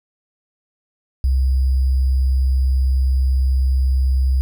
sine tone with sample-and-hold, 65.41 Hz, C2, in tune, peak -13 dBFS, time 1.24-4.41 s, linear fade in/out 0 ms, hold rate 4900 Hz, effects none

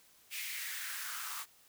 white noise with high-pass filter sweep, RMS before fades -41 dBFS, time 0.3-1.46 s, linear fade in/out 50 ms, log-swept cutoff 2400 to 1100 Hz, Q 3.8, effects white hiss -64 dBFS RMS until 1.68 s

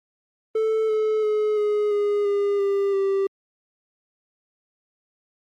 triangle tone with pitch steps, 440 / 432.7 / 425.5 / 418.4 / 411.5 / 404.6 / 397.9 / 391.3 Hz, A4 / A4 / G#4 / G#4 / G#4 / G#4 / G4 / G4, 0 / -29 / +42 / +13 / -16 / -45 / +26 / -3 cents, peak -17 dBFS, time 0.55-3.27 s, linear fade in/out 5 ms, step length 340 ms, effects Opus 24 kbps

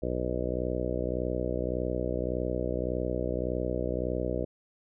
harmonic tone, 61.74 Hz, B1, in tune, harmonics 1 / 2 / 3 / 4 / 5 / 6 / 7 / 8 / 9 / 10, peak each -35 / -38 / -39 / -40 / -37 / -37 / -39 / -35 / -38 / -38 dBFS, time 0.02-4.45 s, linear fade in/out 10 ms, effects none

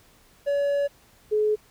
triangle / sine tone pair in turn, 568 / 425.5 Hz, C#5 / G#4, +42 / +42 cents, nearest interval perfect fourth, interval 500 cents, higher first, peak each -19 / -19 dBFS, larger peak neither, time 0.46-0.88 / 1.31-1.56 s, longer first, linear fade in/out 20 ms, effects pink hiss -57 dBFS RMS until 1.7 s

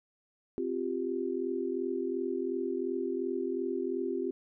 sine chord, C suspended fourth, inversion none, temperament equal, 261.6 / 349.2 / 392 Hz, C4 / F4 / G4, 0 / 0 / 0 cents, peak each -36 / -34 / -34 dBFS, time 0.58-4.31 s, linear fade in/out 0 ms, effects none

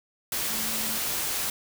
sine tone in noise, 220 Hz, A3, in tune, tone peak -39 dBFS, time 0.5-0.98 s, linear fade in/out 2 ms, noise white, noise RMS -29 dBFS, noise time 0.32-1.5 s, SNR -13 dB, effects none

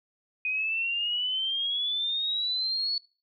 sine exponential sweep, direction up, 2489 to 4435 Hz, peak -26 dBFS, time 0.45-2.98 s, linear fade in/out 2 ms, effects noise-tail reverb RT60 0.4 s tail -24 dB re dry

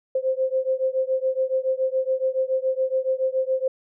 sine beating tone pair, 520 / 527.1 Hz, C5 / C5, -11 / +13 cents, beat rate 7.1 Hz, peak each -23 / -24 dBFS, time 0.15-3.68 s, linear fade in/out 5 ms, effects none

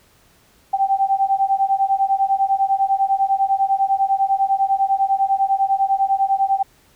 sine beating tone pair, 776 / 786 Hz, G5 / G5, -18 / +4 cents, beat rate 10 Hz, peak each -18 dBFS, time 0.73-6.63 s, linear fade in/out 10 ms, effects pink hiss -55 dBFS RMS until 6.95 s

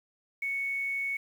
sine tone with quantisation, 2217 Hz, C#7, in tune, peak -29 dBFS, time 0.42-1.17 s, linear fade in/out 5 ms, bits 9, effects none

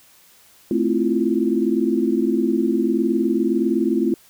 sine chord, F major seventh, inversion first, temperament equal, 220 / 261.6 / 329.6 / 349.2 Hz, A3 / C4 / E4 / F4, 0 / 0 / 0 / 0 cents, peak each -22 dBFS, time 0.71-4.14 s, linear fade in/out 2 ms, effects white hiss -52 dBFS RMS until 4.29 s

